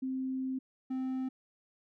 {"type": "tone pair in turn", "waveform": ["sine", "triangle"], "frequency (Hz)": [261.6, 260.2], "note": ["C4", "C4"], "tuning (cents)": [0, -9], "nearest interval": "unison", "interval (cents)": 9, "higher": "first", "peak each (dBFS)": [-32, -30], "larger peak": "second", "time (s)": [[0.02, 0.59], [0.9, 1.29]], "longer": "first", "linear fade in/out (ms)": 10, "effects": []}